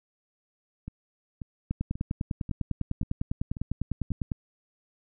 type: two click trains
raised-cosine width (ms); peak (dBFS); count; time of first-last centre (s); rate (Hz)
5; -24 / -16; 7 / 27; 0.88-4.106 / 1.71-4.318; 1.86 / 9.97
effects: none